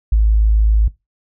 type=tone; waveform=sine; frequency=53.7 Hz; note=A1; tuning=41 cents flat; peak=-9 dBFS; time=0.12-0.88 s; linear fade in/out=5 ms; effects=noise-tail reverb RT60 0.2 s tail -19 dB re dry